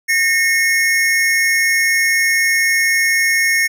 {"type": "tone pair together", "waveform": "square", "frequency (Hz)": [1828, 2172], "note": ["A#6", "C#7"], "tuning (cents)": [-34, -36], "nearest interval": "minor third", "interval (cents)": 298, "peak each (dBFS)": -16, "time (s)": [0.08, 3.68], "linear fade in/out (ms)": 20, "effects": []}